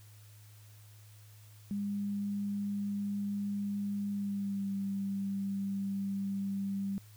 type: tone with pitch glide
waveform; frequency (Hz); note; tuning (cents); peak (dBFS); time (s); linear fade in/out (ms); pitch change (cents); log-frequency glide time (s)
sine; 202.3 to 197; G#3 to G3; -45 to +9; -32; 1.71-6.98; 0; -46; 4.1-4.7
effects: added 105 Hz sine -53 dBFS peak until 7.16 s + white hiss -62 dBFS RMS until 7.16 s